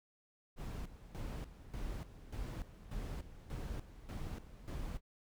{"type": "noise with tremolo", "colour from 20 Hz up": "brown", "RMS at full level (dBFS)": -42, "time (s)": [0.56, 5.01], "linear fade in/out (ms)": 50, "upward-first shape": "square", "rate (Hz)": 1.7, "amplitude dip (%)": 75, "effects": []}